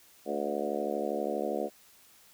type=harmonic tone with a mistuned harmonic; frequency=72.5 Hz; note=D2; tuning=22 cents flat; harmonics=3 / 4 / 5 / 6 / 7 / 8 / 9 / 10; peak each=-39 / -39 / -37 / -37 / -36 / -37 / -40 / -39 dBFS; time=0.25-1.7 s; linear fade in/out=50 ms; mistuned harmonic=9; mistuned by=-16 cents; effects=white hiss -59 dBFS RMS until 2.33 s